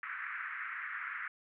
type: band-pass noise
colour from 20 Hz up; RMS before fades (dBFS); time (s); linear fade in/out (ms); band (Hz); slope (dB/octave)
pink; -41; 0.03-1.28; 2; 1300 to 2100; 48
effects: none